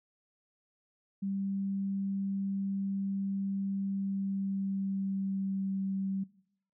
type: tone with pitch glide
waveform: sine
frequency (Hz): 196 to 193.41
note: G3 to G3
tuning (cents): 0 to -23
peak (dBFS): -31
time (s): 1.22-6.24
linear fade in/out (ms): 10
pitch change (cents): -23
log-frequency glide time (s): 3.89-5.77
effects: noise-tail reverb RT60 0.7 s tail -20 dB re dry